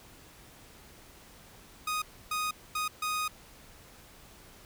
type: tone bursts at uneven times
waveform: sawtooth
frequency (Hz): 1244.5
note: D#6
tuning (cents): 0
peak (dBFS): -26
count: 4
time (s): 1.87-2.02 / 2.31-2.51 / 2.75-2.88 / 3.02-3.28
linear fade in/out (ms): 5
effects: pink hiss -54 dBFS RMS until 4.65 s